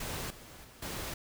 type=noise with level steps; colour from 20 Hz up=pink; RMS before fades=-38 / -51 / -55 / -39 dBFS; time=0-1.14 s; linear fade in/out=5 ms; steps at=0.3 / 0.64 / 0.82 s; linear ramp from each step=5 ms; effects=none